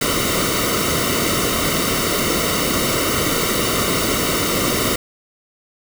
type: noise with comb filter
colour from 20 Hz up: pink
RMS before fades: -19 dBFS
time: 0.01-4.96 s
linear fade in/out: 5 ms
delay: 1.2 ms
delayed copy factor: -0.75
effects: none